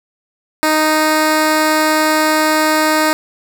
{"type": "tone", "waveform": "10% pulse", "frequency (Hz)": 310.2, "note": "D#4", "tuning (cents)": -5, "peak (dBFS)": -3, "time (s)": [0.63, 3.13], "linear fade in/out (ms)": 0, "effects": []}